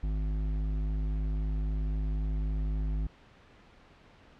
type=tone with hard clipping; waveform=sine; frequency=51.9 Hz; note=G#1; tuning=in tune; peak=-30 dBFS; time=0.03-3.07 s; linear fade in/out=5 ms; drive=10 dB; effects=pink hiss -57 dBFS RMS until 4.39 s + low-pass 3000 Hz 12 dB/octave